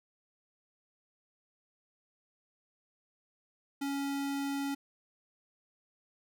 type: tone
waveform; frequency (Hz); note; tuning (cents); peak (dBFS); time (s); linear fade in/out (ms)
square; 278.9; C#4; +11; -33; 3.81-4.75; 10
effects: none